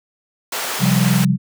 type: high-pass noise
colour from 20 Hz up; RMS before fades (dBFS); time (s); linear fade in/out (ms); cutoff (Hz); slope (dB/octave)
pink; -24; 0.52-1.25; 5; 580; 12
type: chord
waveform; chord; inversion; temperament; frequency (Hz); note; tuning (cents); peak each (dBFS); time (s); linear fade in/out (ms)
sine; C suspended fourth; none; equal with one note detuned; 133.95 / 174.61 / 196; C3 / F3 / G3; +41 / 0 / 0; -17; 0.79-1.38; 50
effects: none